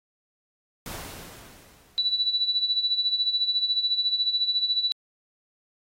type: noise with exponential decay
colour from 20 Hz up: pink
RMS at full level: -35 dBFS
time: 0.86-2.61 s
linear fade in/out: 1 ms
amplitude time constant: 380 ms
type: tone with tremolo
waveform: sine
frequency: 3951 Hz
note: B7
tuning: in tune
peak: -19 dBFS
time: 1.98-4.92 s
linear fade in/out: 0 ms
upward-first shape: sine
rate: 14 Hz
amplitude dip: 70%
effects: AAC 48 kbps